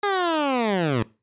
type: linear sweep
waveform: 15% pulse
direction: down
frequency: 416 to 103.83 Hz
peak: -14 dBFS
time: 0.03-1.03 s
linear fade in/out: 5 ms
effects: noise-tail reverb RT60 0.3 s tail -22 dB re dry + resampled to 8000 Hz